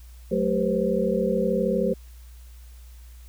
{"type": "tone cluster", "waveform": "sine", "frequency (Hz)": [184.9, 218, 392.1, 489.9, 529], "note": ["F#3", "A3", "G4", "B4", "C5"], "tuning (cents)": [-1, -16, 0, -14, 19], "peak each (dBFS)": -27, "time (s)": [0.31, 1.94], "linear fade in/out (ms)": 10, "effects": ["added 60 Hz sine -42 dBFS peak until 3.28 s", "white hiss -57 dBFS RMS until 3.28 s"]}